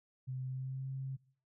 sine tone with pitch glide, 129.6 to 133.55 Hz, C3 to C3, -16 to +36 cents, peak -37 dBFS, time 0.27-1.17 s, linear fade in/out 20 ms, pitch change +52 cents, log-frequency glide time 0.46-0.89 s, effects noise-tail reverb RT60 0.5 s tail -21 dB re dry

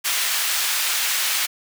pink high-pass noise, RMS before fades -22 dBFS, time 0.04-1.47 s, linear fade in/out 20 ms, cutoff 1800 Hz, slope 12 dB/octave, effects none

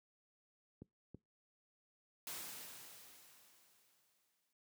clicks, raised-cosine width 3 ms, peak -37 dBFS, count 2, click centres 0.82 / 1.146 s
white noise with exponential decay, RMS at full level -45 dBFS, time 2.27-4.53 s, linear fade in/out 1 ms, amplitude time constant 490 ms
effects noise-tail reverb RT60 0.2 s tail -22 dB re dry + high-pass 100 Hz 12 dB/octave

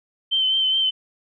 sine tone with vibrato, 3092 Hz, G7, 24 cents flat, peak -17 dBFS, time 0.31-0.91 s, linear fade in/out 20 ms, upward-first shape sine, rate 4.8 Hz, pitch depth 27 cents each way, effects none

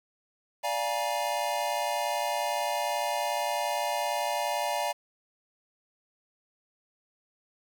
square chord, Bb dominant seventh, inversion first, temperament equal with one note detuned, 587.3 / 698.5 / 830.6 / 948.1 Hz, D5 / F5 / Ab5 / Bb5, 0 / 0 / 0 / +29 cents, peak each -34 dBFS, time 0.63-4.93 s, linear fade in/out 20 ms, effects 9-bit

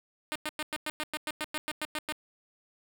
5% pulse tone bursts, 305.4 Hz, D#4, 32 cents flat, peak -20 dBFS, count 14, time 0.32-2.124 s, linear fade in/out 0 ms, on 36 ms, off 100 ms, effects none

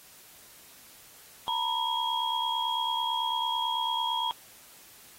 sine tone cluster, 910 / 979 / 3283 Hz, A#5 / B5 / G#7, -42 / -15 / -21 cents, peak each -31 dBFS, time 1.48-4.31 s, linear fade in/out 0 ms, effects white hiss -53 dBFS RMS until 5.18 s + AAC 48 kbps

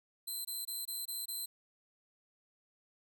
5% pulse tone bursts, 4078 Hz, C8, 45 cents flat, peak -31 dBFS, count 6, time 0.27-1.46 s, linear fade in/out 10 ms, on 180 ms, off 22 ms, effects none

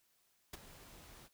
pink noise with ADSR envelope, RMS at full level -43 dBFS, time 0.53-1.29 s, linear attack 7 ms, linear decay 21 ms, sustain -14 dB, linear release 37 ms, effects white hiss -75 dBFS RMS until 1.33 s

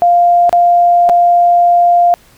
sine tone with dropouts, 698.5 Hz, F5, in tune, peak -5 dBFS, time 0.02-2.14 s, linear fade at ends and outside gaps 0 ms, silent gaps 0.494-0.528 / 1.091-1.096 s, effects pink hiss -46 dBFS RMS until 2.37 s

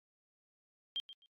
sine tone with echo, 3185 Hz, G7, 27 cents sharp, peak -34 dBFS, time 0.96-1 s, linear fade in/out 0 ms, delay 130 ms, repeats 2, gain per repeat -14 dB, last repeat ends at 1.26 s, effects AAC 48 kbps

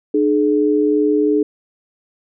sine tone pair together, 301.1 / 423.9 Hz, D4 / G#4, +43 / +35 cents, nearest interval tritone, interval 592 cents, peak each -15 dBFS, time 0.14-1.43 s, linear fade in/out 5 ms, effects none

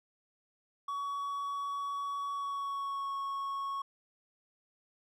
triangle tone with pitch glide, 1127 to 1103.2 Hz, C#6 to C#6, +28 to -9 cents, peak -32 dBFS, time 0.88-3.82 s, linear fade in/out 5 ms, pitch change -37 cents, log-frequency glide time 2.27-3.14 s, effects none

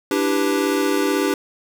square chord, E minor seventh, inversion third, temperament equal, 293.7 / 329.6 / 392 / 493.9 Hz, D4 / E4 / G4 / B4, 0 / 0 / 0 / 0 cents, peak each -22 / -27 / -22 / -27 dBFS, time 0.11-1.34 s, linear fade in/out 2 ms, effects none

